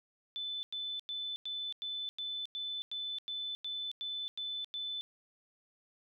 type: tone bursts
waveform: sine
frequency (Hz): 3510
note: A7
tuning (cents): -5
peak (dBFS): -36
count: 13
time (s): 0.36-5.01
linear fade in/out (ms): 0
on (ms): 270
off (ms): 95
effects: none